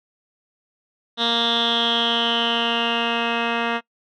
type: tone with low-pass filter sweep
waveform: 10% pulse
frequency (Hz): 233.1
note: A#3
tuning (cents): 0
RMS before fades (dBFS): -21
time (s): 1.17-3.81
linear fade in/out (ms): 50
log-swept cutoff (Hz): 3700 to 2400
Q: 9.8
effects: noise-tail reverb RT60 0.1 s tail -23 dB re dry